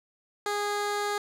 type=tone; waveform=15% pulse; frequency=411.7 Hz; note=G#4; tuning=15 cents flat; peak=-21 dBFS; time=0.46-1.18 s; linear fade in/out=2 ms; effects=low-pass 11000 Hz 12 dB/octave